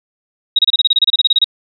sine tone bursts, 3800 Hz, A#7, 33 cents sharp, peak -7 dBFS, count 16, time 0.56-1.444 s, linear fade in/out 5 ms, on 29 ms, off 28 ms, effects none

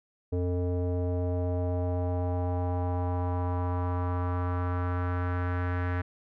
square tone with low-pass filter sweep, 89.2 Hz, F2, 37 cents sharp, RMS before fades -29 dBFS, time 0.32-6.02 s, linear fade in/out 10 ms, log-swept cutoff 470 to 1700 Hz, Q 2.9, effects none

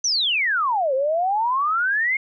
sine exponential two-way sweep, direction down then up, 6190 to 513 to 2178 Hz, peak -18 dBFS, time 0.04-2.17 s, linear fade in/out 5 ms, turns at 0.94 s, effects none

